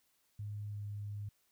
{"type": "tone with pitch glide", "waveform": "sine", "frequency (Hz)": [103.83, 102.93], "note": ["G#2", "G#2"], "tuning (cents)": [0, -15], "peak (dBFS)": -39, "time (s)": [0.39, 1.29], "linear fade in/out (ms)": 5, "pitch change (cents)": -15, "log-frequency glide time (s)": [0.7, 0.78], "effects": ["white hiss -75 dBFS RMS until 1.51 s"]}